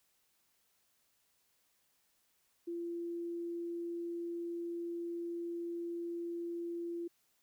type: tone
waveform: sine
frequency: 341.7 Hz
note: F4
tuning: 38 cents flat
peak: -37 dBFS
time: 2.67-7.08 s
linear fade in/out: 10 ms
effects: white hiss -75 dBFS RMS until 7.42 s